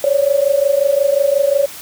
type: tone pair together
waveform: sine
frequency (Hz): 548.4 / 574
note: C#5 / D5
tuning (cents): -19 / -40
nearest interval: minor second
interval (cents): 79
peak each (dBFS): -14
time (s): 0.04-1.66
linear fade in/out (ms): 2
effects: white hiss -33 dBFS RMS until 1.81 s